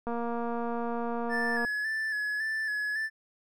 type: click train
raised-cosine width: 1 ms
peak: -21 dBFS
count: 372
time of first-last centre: 0.07-1.649 s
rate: 235 Hz
type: tone with vibrato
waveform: triangle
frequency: 1729 Hz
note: A6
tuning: 31 cents flat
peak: -27 dBFS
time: 1.29-3.1 s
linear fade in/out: 50 ms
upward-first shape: square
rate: 1.8 Hz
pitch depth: 34 cents each way
effects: none

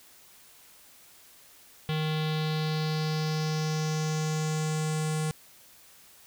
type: tone with low-pass filter sweep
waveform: square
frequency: 155.56 Hz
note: D#3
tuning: in tune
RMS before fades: -29 dBFS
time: 1.89-5.31 s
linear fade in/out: 0 ms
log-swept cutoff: 3400 to 9000 Hz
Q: 3.4
effects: white hiss -55 dBFS RMS until 6.26 s

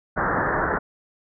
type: low-pass noise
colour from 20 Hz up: white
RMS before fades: -23 dBFS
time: 0.16-0.79 s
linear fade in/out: 20 ms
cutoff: 1800 Hz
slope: 96 dB/octave
effects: none

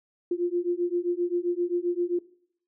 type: beating tone pair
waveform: sine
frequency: 346.9 / 354.5 Hz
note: F4 / F4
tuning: -12 / +26 cents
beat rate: 7.6 Hz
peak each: -27 dBFS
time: 0.31-2.19 s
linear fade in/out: 5 ms
effects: noise-tail reverb RT60 0.6 s tail -18 dB re dry

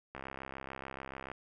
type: click train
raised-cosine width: 0.5 ms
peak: -27 dBFS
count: 79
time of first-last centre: 0.15-1.316 s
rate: 66.9 Hz
effects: none

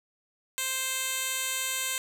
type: tone with band-pass filter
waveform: 10% pulse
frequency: 523.3 Hz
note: C5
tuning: in tune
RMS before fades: -31 dBFS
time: 0.58-1.98 s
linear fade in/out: 0 ms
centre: 8800 Hz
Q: 0.71
effects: none

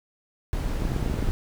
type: noise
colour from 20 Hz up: brown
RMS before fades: -27 dBFS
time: 0.53-1.31 s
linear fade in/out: 0 ms
type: clicks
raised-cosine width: 3 ms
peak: -17 dBFS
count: 11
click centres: 0.821 / 0.852 / 0.919 / 0.963 / 1.027 / 1.062 / 1.099 / 1.141 / 1.189 / 1.226 / 1.288 s
effects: none

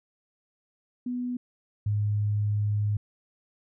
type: tone pair in turn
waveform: sine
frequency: 246.9 / 104.2 Hz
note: B3 / G#2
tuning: 0 / +6 cents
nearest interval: octave + minor third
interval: 1494 cents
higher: first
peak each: -28 / -23 dBFS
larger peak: second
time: 1.06-1.37 / 1.86-2.97 s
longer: second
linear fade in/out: 5 ms
effects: none

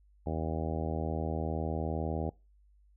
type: harmonic tone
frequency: 79.8 Hz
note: D#2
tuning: 44 cents sharp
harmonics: 1 / 2 / 3 / 4 / 5 / 6 / 7 / 8 / 9 / 10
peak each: -35 / -38 / -40 / -41 / -42 / -43 / -43 / -44 / -45 / -45 dBFS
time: 0.26-2.3 s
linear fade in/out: 5 ms
effects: noise-tail reverb RT60 0.3 s tail -25 dB re dry + added 50 Hz sine -60 dBFS peak until 2.96 s

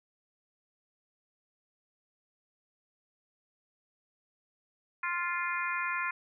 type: harmonic tone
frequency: 349.2 Hz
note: F4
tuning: in tune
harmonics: 3 / 4 / 5 / 6 / 7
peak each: -35 / -36 / -37 / -38 / -38 dBFS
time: 5.03-6.11 s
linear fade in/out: 5 ms
effects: none

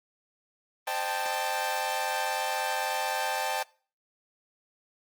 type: chord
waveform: sawtooth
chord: A half-diminished seventh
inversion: first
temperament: equal with one note detuned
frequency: 523.3 / 612.6 / 784 / 880 Hz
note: C5 / Eb5 / G5 / A5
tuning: 0 / -27 / 0 / 0 cents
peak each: -34 / -33 / -28 / -28 dBFS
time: 0.87-3.63 s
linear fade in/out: 5 ms
effects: noise-tail reverb RT60 0.4 s tail -23 dB re dry + Opus 24 kbps

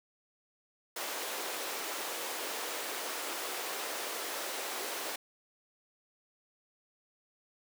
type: high-pass noise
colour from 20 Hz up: pink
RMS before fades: -38 dBFS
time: 0.96-5.16 s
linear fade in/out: 5 ms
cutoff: 370 Hz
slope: 24 dB/octave
effects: none

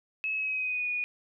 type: tone with pitch glide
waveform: sine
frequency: 2582 to 2460 Hz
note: E7 to D#7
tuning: -37 to -20 cents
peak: -28 dBFS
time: 0.24-1.04 s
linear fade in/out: 0 ms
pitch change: -83 cents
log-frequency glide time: 0.34-0.89 s
effects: none

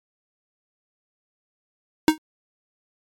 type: tone with exponential decay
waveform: square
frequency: 312 Hz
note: D#4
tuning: 5 cents sharp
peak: -9 dBFS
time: 2.08-2.18 s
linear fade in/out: 1 ms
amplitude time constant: 21 ms
effects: MP3 64 kbps

